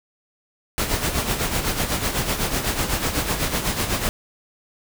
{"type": "noise with tremolo", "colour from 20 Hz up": "pink", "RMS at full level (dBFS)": -21, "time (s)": [0.78, 4.09], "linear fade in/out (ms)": 0, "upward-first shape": "sine", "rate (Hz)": 8, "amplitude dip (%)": 60, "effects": []}